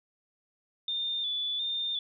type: tone with vibrato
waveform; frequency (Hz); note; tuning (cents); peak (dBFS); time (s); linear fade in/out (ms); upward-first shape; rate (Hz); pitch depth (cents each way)
sine; 3540; A7; +10; -29; 0.88-1.99; 2; square; 1.4; 38
effects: none